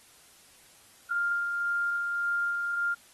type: tone with tremolo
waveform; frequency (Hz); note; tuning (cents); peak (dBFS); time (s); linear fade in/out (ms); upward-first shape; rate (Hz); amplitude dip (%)
sine; 1400; F6; +4; -25; 1.1-2.95; 20; sine; 1.8; 30
effects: white hiss -57 dBFS RMS until 3.13 s + AAC 32 kbps